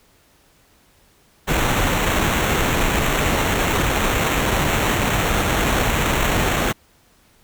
pink noise with sample-and-hold, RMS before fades -19 dBFS, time 1.47-6.73 s, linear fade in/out 20 ms, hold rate 4900 Hz, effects pink hiss -56 dBFS RMS until 7.43 s

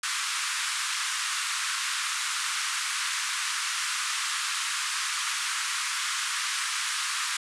pink band-pass noise, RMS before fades -30 dBFS, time 0.03-7.37 s, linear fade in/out 5 ms, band 1100 to 10000 Hz, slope 48 dB/octave, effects none

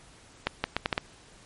accelerating click train, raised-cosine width 0.3 ms, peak -9 dBFS, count 6, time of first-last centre 0.47-0.979 s, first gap 170 ms, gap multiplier 0.74, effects pink hiss -54 dBFS RMS until 1.45 s + MP3 48 kbps

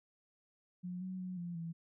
sine tone with pitch steps, 179.5 / 186.1 / 183.3 / 173.5 / 166.3 Hz, F3 / F#3 / F#3 / F3 / E3, +48 / +10 / -16 / -11 / +16 cents, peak -39 dBFS, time 0.83-1.73 s, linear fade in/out 20 ms, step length 180 ms, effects none

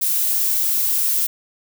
violet noise, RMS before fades -19 dBFS, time 0.01-1.27 s, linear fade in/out 10 ms, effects none

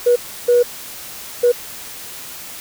sine tone bursts at uneven times, 484.7 Hz, B4, 32 cents flat, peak -8 dBFS, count 3, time 0.06-0.16 / 0.48-0.63 / 1.43-1.52 s, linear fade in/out 10 ms, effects tanh soft clip ceiling -5 dBFS + white hiss -33 dBFS RMS until 2.6 s

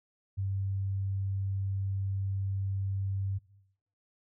sine tone, 97.4 Hz, G2, 11 cents flat, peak -29 dBFS, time 0.37-3.39 s, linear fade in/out 20 ms, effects noise-tail reverb RT60 0.8 s tail -21 dB re dry

